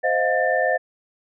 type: tone cluster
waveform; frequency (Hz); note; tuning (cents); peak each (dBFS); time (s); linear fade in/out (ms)
sine; 519 / 627 / 708 / 1784; C5 / D#5 / F5 / A6; -14 / +13 / +23 / +23; -23; 0.03-0.78; 20
effects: none